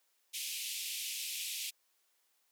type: band-pass noise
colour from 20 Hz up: pink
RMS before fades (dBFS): -40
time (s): 0.33-1.71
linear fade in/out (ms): 20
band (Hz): 2400 to 15000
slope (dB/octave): 48
effects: white hiss -75 dBFS RMS until 2.51 s + high-pass 400 Hz 12 dB/octave